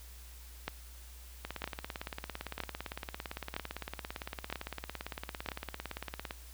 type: two click trains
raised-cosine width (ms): 0.3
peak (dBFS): -18 / -22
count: 6 / 87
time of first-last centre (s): 0.68-5.488 / 1.45-6.309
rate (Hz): 1.04 / 17.7
effects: added 60 Hz sine -49 dBFS peak until 6.53 s + white hiss -56 dBFS RMS until 6.53 s